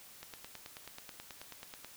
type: click train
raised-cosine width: 0.2 ms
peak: -28 dBFS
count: 16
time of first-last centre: 0.23-1.846 s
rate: 9.28 Hz
effects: white hiss -55 dBFS RMS until 1.96 s